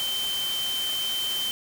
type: tone in noise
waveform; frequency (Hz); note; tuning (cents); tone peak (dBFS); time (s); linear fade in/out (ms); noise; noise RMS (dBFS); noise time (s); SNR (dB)
sine; 3100; G7; -20; -26; 0-1.51; 0; white; -34; 0-1.51; +5
effects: none